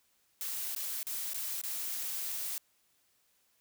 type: noise with dropouts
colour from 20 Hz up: blue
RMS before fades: -37 dBFS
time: 0.41-2.58 s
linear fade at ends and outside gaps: 1 ms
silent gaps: 0.75-0.762 / 1.03-1.068 / 1.334-1.344 / 1.615-1.636 s
effects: white hiss -72 dBFS RMS until 3.6 s